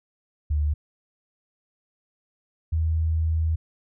sine tone pair in turn, 74.4 / 80.33 Hz, D2 / E2, +23 / -44 cents, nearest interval minor second, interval 133 cents, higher second, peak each -20 dBFS, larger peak neither, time 0.5-0.74 / 2.72-3.56 s, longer second, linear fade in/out 10 ms, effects none

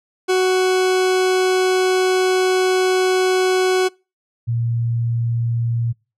40% pulse / sine tone pair in turn, 371.5 / 117.02 Hz, F#4 / A#2, +7 / +7 cents, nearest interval octave + minor sixth, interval 2000 cents, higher first, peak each -13 / -17 dBFS, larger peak first, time 0.28-3.89 / 4.47-5.93 s, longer first, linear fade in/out 20 ms, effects noise-tail reverb RT60 0.3 s tail -26 dB re dry + low-pass 9000 Hz 12 dB/octave

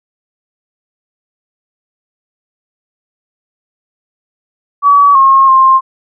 sine tone with pitch steps, 1139 / 1078 / 1058 Hz, C#6 / C#6 / C6, +47 / -49 / +19 cents, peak -3 dBFS, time 4.82-5.81 s, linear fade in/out 50 ms, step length 330 ms, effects none

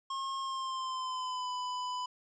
square tone with pitch glide, 1076 to 998.2 Hz, C6 to B5, +48 to +18 cents, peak -35 dBFS, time 0.1-2.06 s, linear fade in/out 5 ms, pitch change -130 cents, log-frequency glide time 0.4-1.5 s, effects resampled to 16000 Hz + 12-bit

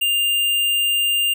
square tone, 2800 Hz, F7, 4 cents sharp, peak -17 dBFS, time 0.01-1.34 s, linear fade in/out 10 ms, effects none

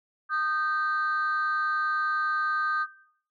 sine tone pair together, 1229 / 1558.8 Hz, D#6 / G6, -22 / -10 cents, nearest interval major third, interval 412 cents, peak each -25 / -26 dBFS, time 0.29-2.87 s, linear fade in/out 50 ms, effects noise-tail reverb RT60 0.6 s tail -18 dB re dry + tanh soft clip ceiling -20 dBFS

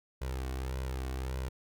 sawtooth tone with flanger, 64.9 Hz, C2, 13 cents flat, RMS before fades -36 dBFS, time 0.21-1.49 s, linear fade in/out 10 ms, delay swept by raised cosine 2 to 2.72 ms, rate 1.7 Hz, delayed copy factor +0.6, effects none

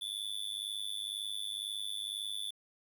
square tone with amplitude modulation, 3487 Hz, A7, 16 cents flat, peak -33 dBFS, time 0.01-2.51 s, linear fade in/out 10 ms, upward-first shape sine, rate 102 Hz, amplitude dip 100%, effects 11-bit

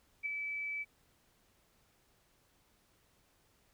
sine tone with ADSR envelope, 2304 Hz, D7, 34 cents flat, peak -31 dBFS, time 0.23-0.85 s, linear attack 29 ms, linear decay 7 ms, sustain -5 dB, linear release 34 ms, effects pink hiss -71 dBFS RMS until 3.73 s

